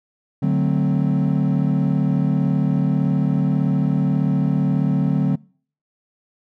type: chord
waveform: triangle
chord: D dominant seventh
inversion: none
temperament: equal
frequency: 146.83 / 185 / 220 / 261.6 Hz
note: D3 / F#3 / A3 / C4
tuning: 0 / 0 / 0 / 0 cents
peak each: -17 / -18 / -23 / -21 dBFS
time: 0.42-5.36 s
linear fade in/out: 10 ms
effects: noise-tail reverb RT60 0.5 s tail -26 dB re dry + tanh soft clip ceiling -6 dBFS